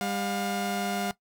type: tone pair together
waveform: sawtooth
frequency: 199.6 / 711.3 Hz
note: G3 / F5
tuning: +32 / +32 cents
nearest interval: octave + minor seventh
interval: 2200 cents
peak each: -27 dBFS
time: 0.01-1.11 s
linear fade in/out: 0 ms
effects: noise-tail reverb RT60 0.1 s tail -17 dB re dry